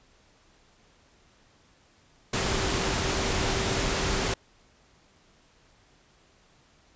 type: tone in noise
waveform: sine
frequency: 386.9 Hz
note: G4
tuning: 23 cents flat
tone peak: -35 dBFS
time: 2.33-4.34 s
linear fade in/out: 5 ms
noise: pink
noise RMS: -27 dBFS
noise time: 2.33-4.34 s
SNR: -11 dB
effects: pink hiss -61 dBFS RMS until 6.95 s + resampled to 16000 Hz